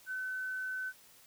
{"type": "tone", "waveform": "sine", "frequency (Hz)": 1517, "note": "F#6", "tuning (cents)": 43, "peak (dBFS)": -35, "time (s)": [0.06, 0.93], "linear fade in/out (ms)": 50, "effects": ["white hiss -60 dBFS RMS until 1.26 s"]}